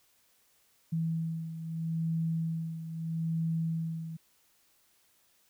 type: beating tone pair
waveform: sine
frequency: 163.1 / 163.88 Hz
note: E3 / E3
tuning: -18 / -10 cents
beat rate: 0.78 Hz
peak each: -31 / -37 dBFS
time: 0.92-4.17 s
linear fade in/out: 10 ms
effects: white hiss -68 dBFS RMS until 5.49 s